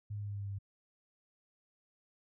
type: tone with pitch steps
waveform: sine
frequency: 103.83 / 103.11 / 102.4 / 101.69 / 100.99 / 100.29 / 99.6 / 98.91 Hz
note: G#2 / G#2 / G#2 / G#2 / G#2 / G2 / G2 / G2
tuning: 0 / -12 / -24 / -36 / -48 / +40 / +28 / +16 cents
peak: -37 dBFS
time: 0.1-0.588 s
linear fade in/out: 10 ms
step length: 61 ms
effects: none